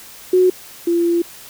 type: tone pair in turn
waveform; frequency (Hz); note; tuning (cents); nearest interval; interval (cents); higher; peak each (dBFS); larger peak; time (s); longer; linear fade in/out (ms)
sine; 367.2 / 341.9; F#4 / F4; -13 / -37; minor second; 124; first; -9 / -13; first; 0.33-0.5 / 0.87-1.22; second; 5
effects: white hiss -39 dBFS RMS until 1.49 s